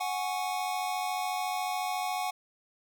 square chord, F# suspended second, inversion none, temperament equal with one note detuned, 736.6 / 830.6 / 1108.7 Hz, F#5 / G#5 / C#6, -8 / 0 / 0 cents, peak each -33 / -36 / -39 dBFS, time 0-2.31 s, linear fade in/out 10 ms, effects none

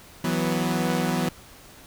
sawtooth chord, E suspended second, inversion none, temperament equal with one note detuned, 163.86 / 185 / 246.9 Hz, E3 / F#3 / B3, -10 / 0 / 0 cents, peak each -23 dBFS, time 0.24-1.29 s, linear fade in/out 5 ms, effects pink hiss -48 dBFS RMS until 1.86 s

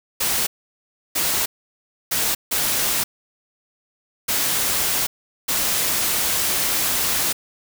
white noise bursts at uneven times, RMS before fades -21 dBFS, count 6, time 0.2-0.47 / 1.15-1.46 / 2.11-2.35 / 2.51-3.04 / 4.28-5.07 / 5.48-7.33 s, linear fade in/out 10 ms, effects none

